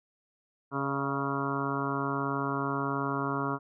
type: harmonic tone with a mistuned harmonic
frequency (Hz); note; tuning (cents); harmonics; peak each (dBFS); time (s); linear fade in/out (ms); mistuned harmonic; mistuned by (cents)
138.59; C#3; 0; 1 / 2 / 3 / 4 / 5 / 6 / 7 / 8 / 9 / 10; -36 / -34 / -37 / -44 / -40 / -47 / -37 / -36 / -38 / -38; 0.71-3.59; 50; 4; +52
effects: none

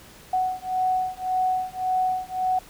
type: beating tone pair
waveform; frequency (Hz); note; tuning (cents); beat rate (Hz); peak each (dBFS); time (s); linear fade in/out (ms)
sine; 742 / 743.8; F#5 / F#5; +5 / +9; 1.8; -25; 0.33-2.59; 5
effects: pink hiss -48 dBFS RMS until 2.69 s

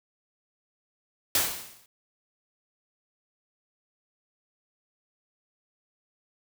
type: noise with exponential decay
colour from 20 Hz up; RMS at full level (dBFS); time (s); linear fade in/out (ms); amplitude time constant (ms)
white; -21; 1.35-1.86; 2; 110
effects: none

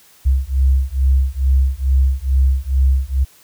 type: beating tone pair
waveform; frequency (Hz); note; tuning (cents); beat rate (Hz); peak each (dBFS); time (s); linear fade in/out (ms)
sine; 65.41 / 67.71; C2 / C#2; 0 / -40; 2.3; -15; 0.25-3.25; 20
effects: white hiss -49 dBFS RMS until 3.43 s

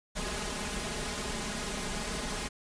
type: noise with comb filter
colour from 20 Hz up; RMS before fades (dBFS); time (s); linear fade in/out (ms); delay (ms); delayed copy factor
pink; -35; 0.15-2.49; 20; 4.8; +0.85
effects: resampled to 22050 Hz

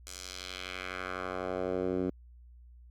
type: tone with band-pass filter sweep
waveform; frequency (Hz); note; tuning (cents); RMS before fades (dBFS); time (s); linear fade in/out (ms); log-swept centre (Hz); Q
10% pulse; 92; F#2; -9; -36; 0.07-2.1; 0; 7400 to 280; 1.4
effects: added 60 Hz sine -51 dBFS peak until 2.9 s

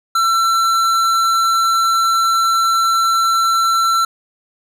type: tone with tanh clipping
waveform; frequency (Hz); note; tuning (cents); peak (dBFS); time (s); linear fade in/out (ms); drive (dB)
sine; 1345; E6; +34; -14; 0.15-4.05; 5; 16
effects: none

